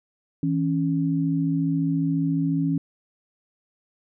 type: tone pair together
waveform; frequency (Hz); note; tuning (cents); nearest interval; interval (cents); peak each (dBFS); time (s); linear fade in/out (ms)
sine; 162.25 / 276.6; E3 / C#4; -27 / -4; major sixth; 923; -23; 0.43-2.78; 2
effects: none